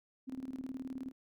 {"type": "tone with tremolo", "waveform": "sine", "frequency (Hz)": 261.6, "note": "C4", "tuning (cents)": 0, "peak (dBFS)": -37, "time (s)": [0.27, 1.12], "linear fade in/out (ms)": 20, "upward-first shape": "square", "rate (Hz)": 19, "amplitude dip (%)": 75, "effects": ["Opus 48 kbps"]}